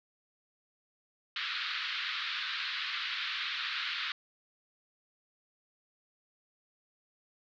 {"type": "band-pass noise", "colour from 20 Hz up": "white", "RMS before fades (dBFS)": -36, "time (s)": [1.36, 4.12], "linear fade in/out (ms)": 2, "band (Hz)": [1200, 4200], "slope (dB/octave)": 48, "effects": []}